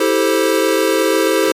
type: chord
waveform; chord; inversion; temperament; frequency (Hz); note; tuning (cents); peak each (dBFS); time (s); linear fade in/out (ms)
square; A minor seventh; second; equal with one note detuned; 326 / 392 / 440 / 523.3; E4 / G4 / A4 / C5; -19 / 0 / 0 / 0; -19; 0-1.52; 5
effects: AAC 48 kbps